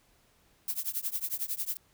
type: noise with tremolo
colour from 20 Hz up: violet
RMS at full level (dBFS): -30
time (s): 0.68-1.77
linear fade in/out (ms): 0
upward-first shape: triangle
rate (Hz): 11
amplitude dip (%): 100
effects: pink hiss -66 dBFS RMS until 1.93 s